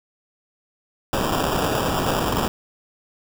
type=noise with sample-and-hold; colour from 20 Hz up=white; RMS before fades=-22 dBFS; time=1.13-2.48 s; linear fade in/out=0 ms; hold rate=2100 Hz; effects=none